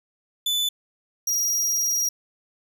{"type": "tone pair in turn", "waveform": "40% pulse", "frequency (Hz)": [3495, 5707], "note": ["A7", "F8"], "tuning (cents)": [-12, 37], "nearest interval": "minor sixth", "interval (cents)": 849, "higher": "second", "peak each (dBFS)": -20, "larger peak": "neither", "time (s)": [[0.46, 0.69], [1.27, 2.09]], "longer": "second", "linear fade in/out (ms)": 5, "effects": []}